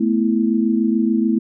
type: chord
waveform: sine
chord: A suspended second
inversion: none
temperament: equal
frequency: 220 / 246.9 / 329.6 Hz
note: A3 / B3 / E4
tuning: 0 / 0 / 0 cents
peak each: -17 / -20 / -20 dBFS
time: 0-1.39 s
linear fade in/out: 10 ms
effects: none